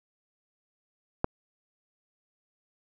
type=click; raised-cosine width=1 ms; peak=-10 dBFS; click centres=1.244 s; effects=none